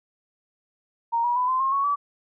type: tone with pitch steps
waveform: sine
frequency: 930 / 963.4 / 997.9 / 1033.7 / 1070.8 / 1109.2 / 1148.9 Hz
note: A#5 / B5 / B5 / C6 / C6 / C#6 / D6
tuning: -4 / -43 / +18 / -21 / +40 / +1 / -38 cents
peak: -20 dBFS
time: 1.12-1.96 s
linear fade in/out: 20 ms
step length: 120 ms
effects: none